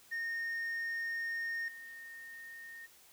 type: tone with level steps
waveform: sine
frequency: 1840 Hz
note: A#6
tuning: 23 cents flat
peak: -32 / -46 dBFS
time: 0.11-2.87 s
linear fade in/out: 20 ms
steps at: 1.68 s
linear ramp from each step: 2 ms
effects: tanh soft clip ceiling -34 dBFS + white hiss -61 dBFS RMS until 3.12 s